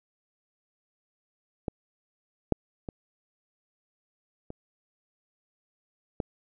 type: clicks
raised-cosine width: 2 ms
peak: -16 / -8 / -22 / -25 / -15 dBFS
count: 5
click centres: 1.682 / 2.523 / 2.888 / 4.504 / 6.202 s
effects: none